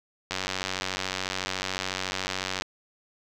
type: click train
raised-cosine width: 0.2 ms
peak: -11 dBFS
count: 218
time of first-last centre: 0.31-2.621 s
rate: 93.9 Hz
effects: none